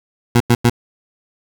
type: tone bursts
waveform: 20% pulse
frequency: 119.5 Hz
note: A#2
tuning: 43 cents sharp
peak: -4 dBFS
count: 3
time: 0.35-0.697 s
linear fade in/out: 5 ms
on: 53 ms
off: 94 ms
effects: none